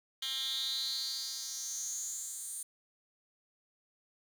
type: tone with high-pass filter sweep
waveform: 10% pulse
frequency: 265.8 Hz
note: C4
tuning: 27 cents sharp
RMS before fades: -38 dBFS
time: 0.22-2.63 s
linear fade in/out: 5 ms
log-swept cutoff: 3100 to 8900 Hz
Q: 6.3
effects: none